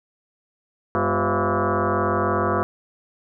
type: tone with frequency modulation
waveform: sine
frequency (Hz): 396.6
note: G4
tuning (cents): +20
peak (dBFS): -18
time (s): 0.95-2.63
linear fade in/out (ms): 0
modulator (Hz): 150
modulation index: 6.5
effects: none